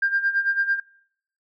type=tone with tremolo; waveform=sine; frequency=1596 Hz; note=G6; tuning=31 cents sharp; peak=-16 dBFS; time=0.02-0.8 s; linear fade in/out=5 ms; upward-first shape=sine; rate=9 Hz; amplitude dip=75%; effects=noise-tail reverb RT60 0.7 s tail -24 dB re dry + tanh soft clip ceiling -12 dBFS